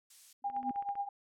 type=noise; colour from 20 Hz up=violet; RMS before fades=-48 dBFS; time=0.1-0.33 s; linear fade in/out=5 ms
type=tone with exponential growth; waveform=sine; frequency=251.4 Hz; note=B3; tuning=31 cents sharp; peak=-33 dBFS; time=0.42-0.71 s; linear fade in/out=2 ms; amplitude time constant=62 ms
type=tone with tremolo; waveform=sine; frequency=805 Hz; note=G5; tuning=46 cents sharp; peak=-30 dBFS; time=0.44-1.09 s; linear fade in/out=5 ms; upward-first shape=triangle; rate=9.3 Hz; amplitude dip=90%
type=click train; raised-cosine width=0.5 ms; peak=-38 dBFS; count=8; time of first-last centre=0.5-0.955 s; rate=15.4 Hz
effects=low-pass 8000 Hz 12 dB/octave